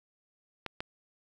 clicks, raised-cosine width 0.3 ms, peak -19 dBFS, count 2, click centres 0.663 / 0.805 s, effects 8-bit

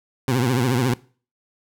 20% pulse tone with vibrato, 125.3 Hz, B2, 25 cents sharp, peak -13 dBFS, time 0.28-0.94 s, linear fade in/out 2 ms, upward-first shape triangle, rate 14 Hz, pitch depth 160 cents each way, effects noise-tail reverb RT60 0.4 s tail -21 dB re dry

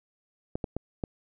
clicks, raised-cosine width 2 ms, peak -17 dBFS, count 4, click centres 0.555 / 0.642 / 0.766 / 1.038 s, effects none

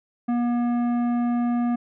sine tone with tanh clipping, 240 Hz, B3, 49 cents flat, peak -22 dBFS, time 0.28-1.76 s, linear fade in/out 10 ms, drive 12 dB, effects none

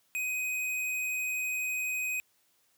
square tone, 2508 Hz, D#7, 13 cents sharp, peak -31 dBFS, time 0.15-2.2 s, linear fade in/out 0 ms, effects white hiss -70 dBFS RMS until 2.77 s + high-pass 80 Hz 12 dB/octave

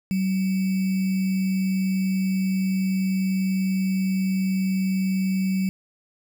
sine tone with sample-and-hold, 189.7 Hz, F#3, 43 cents sharp, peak -20 dBFS, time 0.11-5.69 s, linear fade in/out 0 ms, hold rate 2450 Hz, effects none

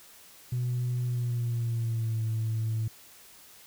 sine tone with pitch glide, 123.47 to 111.28 Hz, B2 to A2, 0 to +20 cents, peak -25 dBFS, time 0.52-2.88 s, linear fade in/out 5 ms, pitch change -180 cents, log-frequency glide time 1.04-2.22 s, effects tanh soft clip ceiling -24 dBFS + white hiss -53 dBFS RMS until 3.66 s

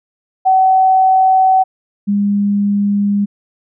sine tone pair in turn, 757 / 202.8 Hz, F#5 / G#3, +39 / -41 cents, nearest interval octave + major seventh, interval 2280 cents, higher first, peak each -7 / -11 dBFS, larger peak first, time 0.45-1.64 / 2.07-3.26 s, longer neither, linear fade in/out 20 ms, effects none

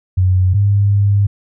sine tone pair in turn, 92.5 / 100.98 Hz, F#2 / G#2, 0 / -48 cents, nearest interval major second, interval 152 cents, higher second, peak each -9 dBFS, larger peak neither, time 0.17-0.54 / 0.54-1.27 s, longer second, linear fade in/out 10 ms, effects none

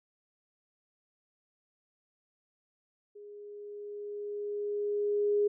sine tone with level ramp, 412.5 Hz, G#4, 12 cents flat, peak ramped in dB -46 to -23 dBFS, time 3.15-5.48 s, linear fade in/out 10 ms, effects none

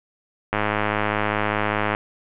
click train, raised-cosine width 0.5 ms, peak -6 dBFS, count 150, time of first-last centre 0.53-1.949 s, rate 105 Hz, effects resampled to 8000 Hz + 8-bit

